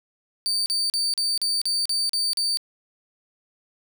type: tone bursts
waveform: 35% pulse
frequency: 4600 Hz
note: D8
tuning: 37 cents flat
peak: -20 dBFS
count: 9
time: 0.46-2.572 s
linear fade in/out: 0 ms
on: 200 ms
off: 39 ms
effects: none